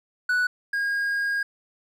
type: tone pair in turn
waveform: triangle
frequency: 1480 / 1628.9 Hz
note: F#6 / G#6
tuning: 0 / -34 cents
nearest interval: major second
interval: 166 cents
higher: second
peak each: -18 / -21 dBFS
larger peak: first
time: 0.29-0.47 / 0.73-1.43 s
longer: second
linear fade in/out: 5 ms
effects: none